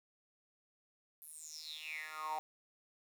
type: tone with high-pass filter sweep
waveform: 10% pulse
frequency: 155.56 Hz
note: D#3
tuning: in tune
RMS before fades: -45 dBFS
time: 1.22-2.39 s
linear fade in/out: 0 ms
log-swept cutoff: 12000 to 790 Hz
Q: 9.1
effects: 11-bit